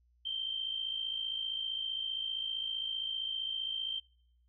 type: tone with amplitude modulation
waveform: sine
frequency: 3136 Hz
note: G7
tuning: in tune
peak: -31 dBFS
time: 0.25-4 s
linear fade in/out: 10 ms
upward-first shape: sine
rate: 55.3 Hz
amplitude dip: 65%
effects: noise-tail reverb RT60 0.8 s tail -26 dB re dry + added 60 Hz sine -66 dBFS peak until 4.48 s